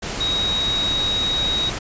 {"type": "tone in noise", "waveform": "sine", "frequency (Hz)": 3800, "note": "A#7", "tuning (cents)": 33, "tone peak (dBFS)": -19, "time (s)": [0.2, 1.7], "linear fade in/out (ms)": 10, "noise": "pink", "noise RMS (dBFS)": -27, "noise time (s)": [0.02, 1.79], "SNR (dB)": 5, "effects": ["resampled to 16000 Hz"]}